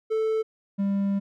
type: tone pair in turn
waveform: triangle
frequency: 440 / 198.39 Hz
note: A4 / G3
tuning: 0 / +21 cents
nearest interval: octave + major second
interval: 1379 cents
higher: first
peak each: -20 dBFS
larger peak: neither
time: 0.1-0.43 / 0.78-1.2 s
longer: second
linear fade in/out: 20 ms
effects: none